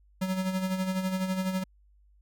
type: tone with tremolo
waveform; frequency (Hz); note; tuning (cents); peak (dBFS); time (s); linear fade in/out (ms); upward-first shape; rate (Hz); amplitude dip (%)
square; 187.4; F#3; +22; -26; 0.21-1.64; 10; sine; 12; 55
effects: added 50 Hz sine -58 dBFS peak until 2.21 s